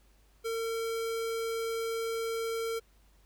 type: tone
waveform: square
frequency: 454.7 Hz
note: A#4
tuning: 43 cents flat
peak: -32 dBFS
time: 0.44-2.8 s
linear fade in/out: 20 ms
effects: added 50 Hz sine -61 dBFS peak until 3.25 s + pink hiss -68 dBFS RMS until 3.25 s